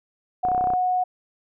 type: tone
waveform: sine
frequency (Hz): 732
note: F#5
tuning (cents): -19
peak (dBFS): -19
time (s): 0.43-1.04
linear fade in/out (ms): 10
type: clicks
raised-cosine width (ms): 1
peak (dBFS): -17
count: 10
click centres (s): 0.451 / 0.486 / 0.517 / 0.548 / 0.579 / 0.61 / 0.641 / 0.672 / 0.703 / 0.736
effects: none